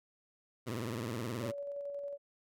15% pulse tone with vibrato, 116.54 Hz, A#2, in tune, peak -30 dBFS, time 0.66-1.52 s, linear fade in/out 20 ms, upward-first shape triangle, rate 19 Hz, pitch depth 220 cents each way
sine tone with tremolo, 568 Hz, C#5, 42 cents sharp, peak -37 dBFS, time 1.4-2.18 s, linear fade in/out 50 ms, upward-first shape square, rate 11 Hz, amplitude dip 25%
effects none

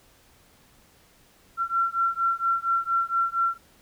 sine beating tone pair, 1358 / 1362.3 Hz, F6 / F6, -49 / -43 cents, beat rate 4.3 Hz, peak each -25 dBFS, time 1.57-3.58 s, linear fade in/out 50 ms, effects pink hiss -58 dBFS RMS until 3.81 s

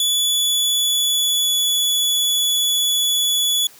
sawtooth tone with pitch glide, 3437 to 3417 Hz, A7 to G#7, -41 to +49 cents, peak -13 dBFS, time 0-3.67 s, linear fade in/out 2 ms, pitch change -10 cents, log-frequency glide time 0.24-1.75 s, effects white hiss -46 dBFS RMS until 3.79 s + high-pass 60 Hz 12 dB/octave

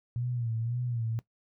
sine tone with vibrato, 118.1 Hz, A#2, 23 cents sharp, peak -29 dBFS, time 0.16-1.19 s, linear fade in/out 0 ms, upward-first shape sine, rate 1.9 Hz, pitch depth 83 cents each way, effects noise-tail reverb RT60 0.1 s tail -18 dB re dry

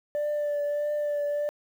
sine tone with vibrato, 587.3 Hz, D5, in tune, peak -23 dBFS, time 0.15-1.49 s, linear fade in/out 0 ms, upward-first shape triangle, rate 1.6 Hz, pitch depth 22 cents each way, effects tanh soft clip ceiling -24 dBFS + 9-bit

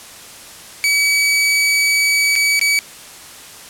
sawtooth tone with dropouts, 2279 Hz, C#7, 47 cents sharp, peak -9 dBFS, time 0.84-2.79 s, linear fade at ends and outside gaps 0 ms, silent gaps 2.355-2.361 / 2.594-2.613 s, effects white hiss -37 dBFS RMS until 3.69 s + low-pass 11000 Hz 12 dB/octave

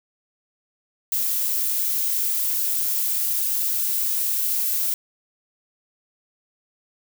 violet noise, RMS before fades -23 dBFS, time 1.12-4.94 s, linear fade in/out 2 ms, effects none

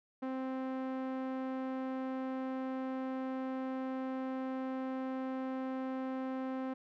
sawtooth tone with low-pass filter, 261.6 Hz, C4, in tune, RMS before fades -38 dBFS, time 0.22-6.74 s, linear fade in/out 10 ms, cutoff 1400 Hz, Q 0.64, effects none

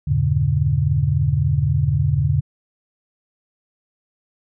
sine chord, E diminished seventh, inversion none, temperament just, 82.41 / 98.89 / 118.67 / 142.4 Hz, E2 / G2 / Bb2 / Db3, 0 / +16 / +31 / +47 cents, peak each -22 / -23 / -22 / -18 dBFS, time 0.07-2.41 s, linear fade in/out 10 ms, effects none

